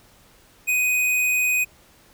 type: tone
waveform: square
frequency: 2496 Hz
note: D#7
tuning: 5 cents sharp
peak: -19 dBFS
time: 0.67-1.65 s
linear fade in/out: 20 ms
effects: pink hiss -54 dBFS RMS until 2.13 s